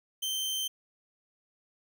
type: tone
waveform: sawtooth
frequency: 3114 Hz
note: G7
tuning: 12 cents flat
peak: -27 dBFS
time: 0.22-0.68 s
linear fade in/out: 10 ms
effects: none